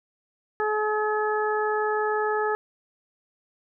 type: harmonic tone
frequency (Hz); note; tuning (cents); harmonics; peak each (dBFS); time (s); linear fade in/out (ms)
426.3; G#4; +45; 1 / 2 / 3 / 4; -25 / -28 / -30 / -31; 0.6-2.55; 0
effects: none